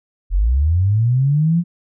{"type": "linear sweep", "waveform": "sine", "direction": "up", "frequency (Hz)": [40.59, 176.2], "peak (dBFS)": -12, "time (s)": [0.3, 1.64], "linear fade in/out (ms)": 50, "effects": []}